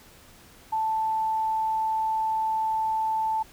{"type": "tone", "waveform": "sine", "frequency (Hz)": 880, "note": "A5", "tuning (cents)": 0, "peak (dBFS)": -23, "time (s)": [0.72, 3.43], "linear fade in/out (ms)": 10, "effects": ["pink hiss -52 dBFS RMS until 3.52 s"]}